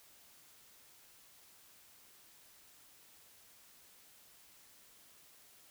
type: silence
effects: white hiss -62 dBFS RMS until 5.7 s